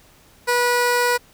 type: tone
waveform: 15% pulse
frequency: 486.9 Hz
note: B4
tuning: 25 cents flat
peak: -10 dBFS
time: 0.47-1.18 s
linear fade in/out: 20 ms
effects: pink hiss -52 dBFS RMS until 1.33 s